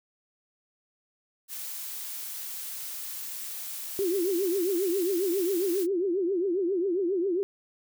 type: noise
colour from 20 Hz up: blue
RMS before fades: -37 dBFS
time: 1.48-5.87 s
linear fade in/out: 50 ms
type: tone with vibrato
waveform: sine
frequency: 367.6 Hz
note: F#4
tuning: 11 cents flat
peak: -24 dBFS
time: 3.99-7.43 s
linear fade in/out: 0 ms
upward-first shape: triangle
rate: 7.4 Hz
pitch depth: 200 cents each way
effects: none